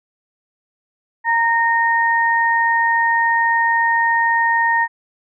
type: tone pair together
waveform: sine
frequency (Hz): 925.9 / 1847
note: A#5 / A#6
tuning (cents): -12 / -16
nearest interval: octave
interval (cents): 1196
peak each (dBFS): -16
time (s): 1.24-4.88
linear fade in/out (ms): 50
effects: none